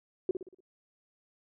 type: tone with echo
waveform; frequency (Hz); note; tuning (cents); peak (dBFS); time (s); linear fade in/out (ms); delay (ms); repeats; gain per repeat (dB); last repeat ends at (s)
sine; 370; F#4; 0; -24; 0.29-0.31; 2; 59; 5; -7; 0.605
effects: none